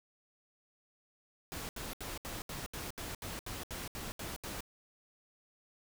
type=noise bursts; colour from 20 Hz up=pink; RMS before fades=-42 dBFS; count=13; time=1.52-4.606 s; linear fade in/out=0 ms; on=170 ms; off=73 ms; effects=none